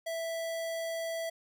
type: tone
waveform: square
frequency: 659.3 Hz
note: E5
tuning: in tune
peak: -34 dBFS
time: 0.06-1.3 s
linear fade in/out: 10 ms
effects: none